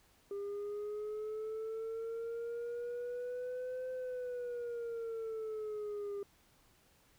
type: linear two-way sweep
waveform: sine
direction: up then down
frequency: 400 to 513 to 400 Hz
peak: -35 dBFS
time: 0.31-6.23 s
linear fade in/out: 2 ms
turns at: 3.91 s
effects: tanh soft clip ceiling -37 dBFS + pink hiss -68 dBFS RMS until 7.18 s